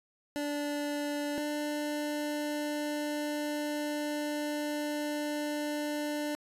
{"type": "tone pair in turn", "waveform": "25% pulse", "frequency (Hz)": [291.7, 296.8], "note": ["D4", "D4"], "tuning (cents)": [-12, 18], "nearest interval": "unison", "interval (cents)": 30, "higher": "second", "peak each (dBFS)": -28, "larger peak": "neither", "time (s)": [[0.36, 1.38], [1.38, 6.35]], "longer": "second", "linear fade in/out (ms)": 0, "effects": ["resampled to 32000 Hz"]}